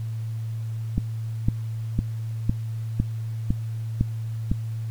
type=click train; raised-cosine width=5 ms; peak=-8 dBFS; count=8; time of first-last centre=0.98-4.515 s; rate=1.98 Hz; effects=added 112 Hz sine -27 dBFS peak until 4.9 s + pink hiss -53 dBFS RMS until 4.9 s